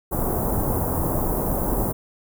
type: band-stop noise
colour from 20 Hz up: pink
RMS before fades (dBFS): -23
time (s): 0.11-1.93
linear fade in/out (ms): 20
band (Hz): 980 to 12000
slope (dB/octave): 24
effects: none

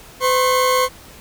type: tone pair together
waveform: 40% pulse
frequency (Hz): 508.3 / 1081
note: B4 / C#6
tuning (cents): +50 / -44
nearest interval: octave + minor second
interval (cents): 1306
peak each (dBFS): -16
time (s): 0.2-0.89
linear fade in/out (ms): 50
effects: pink hiss -42 dBFS RMS until 1.2 s

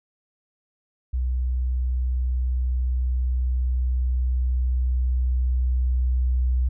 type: tone with level ramp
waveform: sine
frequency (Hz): 62.7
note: B1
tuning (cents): +27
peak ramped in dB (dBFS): -21 to -18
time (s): 1.13-6.69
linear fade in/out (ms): 10
effects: none

